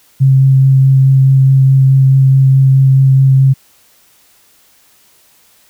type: tone with vibrato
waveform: sine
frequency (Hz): 134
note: C3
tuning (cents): +42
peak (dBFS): -4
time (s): 0.2-3.54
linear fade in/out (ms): 20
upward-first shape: sine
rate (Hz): 4.7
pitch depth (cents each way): 10
effects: white hiss -49 dBFS RMS until 5.69 s